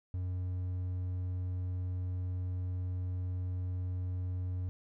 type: tone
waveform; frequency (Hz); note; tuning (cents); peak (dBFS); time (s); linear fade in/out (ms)
triangle; 91; F#2; -28; -31; 0.14-4.69; 0
effects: none